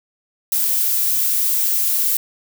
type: noise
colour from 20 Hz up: violet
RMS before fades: -18 dBFS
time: 0.52-2.17 s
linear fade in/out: 2 ms
effects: none